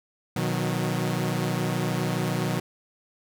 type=chord; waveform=sawtooth; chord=B major; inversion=none; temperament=equal with one note detuned; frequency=123.47 / 155.56 / 182.66 Hz; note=B2 / D#3 / F#3; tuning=0 / 0 / -22 cents; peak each=-25 dBFS; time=0.36-2.6 s; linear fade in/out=5 ms; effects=none